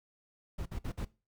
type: noise bursts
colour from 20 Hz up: brown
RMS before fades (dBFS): -37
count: 4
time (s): 0.58-1.052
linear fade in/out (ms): 10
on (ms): 79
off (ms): 52
effects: noise-tail reverb RT60 0.3 s tail -20 dB re dry